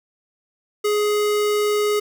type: tone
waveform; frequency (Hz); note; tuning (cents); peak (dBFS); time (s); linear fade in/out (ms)
square; 417.9; G#4; +11; -18; 0.84-2; 10
effects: none